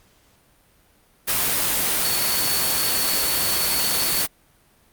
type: tone in noise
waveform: sine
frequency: 4435 Hz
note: C#8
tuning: in tune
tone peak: -26 dBFS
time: 2.03-4.23 s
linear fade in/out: 20 ms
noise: white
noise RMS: -21 dBFS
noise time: 1.27-4.27 s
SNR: -8 dB
effects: pink hiss -58 dBFS RMS until 4.92 s + Opus 48 kbps

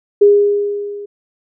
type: tone with level ramp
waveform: sine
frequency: 408.5 Hz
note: G#4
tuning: 29 cents flat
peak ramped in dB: -3 to -26 dBFS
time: 0.21-1.06 s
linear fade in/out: 10 ms
effects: none

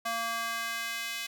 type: tone with high-pass filter sweep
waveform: square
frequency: 230 Hz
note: A#3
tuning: 23 cents flat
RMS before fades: -34 dBFS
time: 0.05-1.27 s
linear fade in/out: 10 ms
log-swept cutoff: 860 to 2500 Hz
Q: 1.4
effects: none

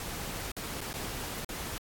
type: noise with dropouts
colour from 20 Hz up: pink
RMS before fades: -38 dBFS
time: 0-1.78 s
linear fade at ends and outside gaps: 1 ms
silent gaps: 0.517-0.566 / 0.807-0.813 / 0.931-0.94 / 1.447-1.491 s
effects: AAC 64 kbps

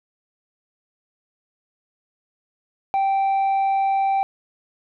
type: tone with tanh clipping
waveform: sine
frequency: 781 Hz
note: G5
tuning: 7 cents flat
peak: -18 dBFS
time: 2.94-4.23 s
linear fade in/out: 0 ms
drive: 3 dB
effects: none

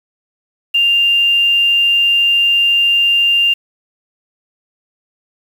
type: tone with quantisation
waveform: sine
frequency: 2794 Hz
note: F7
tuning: in tune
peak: -9 dBFS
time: 0.74-3.54 s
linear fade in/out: 10 ms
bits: 6
effects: none

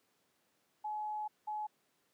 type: tone bursts at uneven times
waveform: sine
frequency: 849 Hz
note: G#5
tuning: 38 cents sharp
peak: -36 dBFS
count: 2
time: 0.84-1.28 / 1.47-1.67 s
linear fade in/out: 10 ms
effects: pink hiss -75 dBFS RMS until 2.13 s + high-pass 200 Hz 12 dB/octave

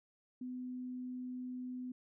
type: tone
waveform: sine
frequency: 251.7 Hz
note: B3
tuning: 33 cents sharp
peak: -40 dBFS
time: 0.41-1.92 s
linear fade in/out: 5 ms
effects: none

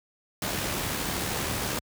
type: noise with amplitude modulation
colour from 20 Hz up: pink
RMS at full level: -28 dBFS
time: 0.42-1.79 s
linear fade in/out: 2 ms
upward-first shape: sine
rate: 72.6 Hz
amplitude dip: 35%
effects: high-pass 60 Hz 12 dB/octave

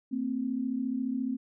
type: tone pair together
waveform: sine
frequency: 229.1 / 263.5 Hz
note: A#3 / C4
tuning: -30 / +12 cents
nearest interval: major second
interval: 242 cents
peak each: -33 / -30 dBFS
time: 0.11-1.37 s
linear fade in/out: 20 ms
effects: none

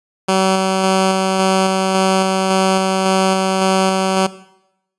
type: tone with tremolo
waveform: 10% pulse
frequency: 190 Hz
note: F#3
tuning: 46 cents sharp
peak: -4 dBFS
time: 0.28-4.27 s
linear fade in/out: 10 ms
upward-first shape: square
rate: 1.8 Hz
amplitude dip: 25%
effects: noise-tail reverb RT60 0.8 s tail -17 dB re dry + resampled to 24000 Hz

